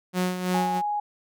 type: tone with tremolo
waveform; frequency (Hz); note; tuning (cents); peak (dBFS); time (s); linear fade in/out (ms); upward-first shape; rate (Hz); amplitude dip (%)
sawtooth; 182.1; F#3; -27; -18; 0.13-0.82; 50; sine; 3; 60
type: tone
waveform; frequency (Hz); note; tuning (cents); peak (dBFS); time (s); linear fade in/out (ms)
sine; 830.6; G#5; 0; -24; 0.54-1; 5
effects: none